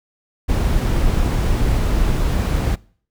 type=noise; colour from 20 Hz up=brown; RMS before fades=-17 dBFS; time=0.48-2.76 s; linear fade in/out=20 ms; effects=noise-tail reverb RT60 0.5 s tail -23 dB re dry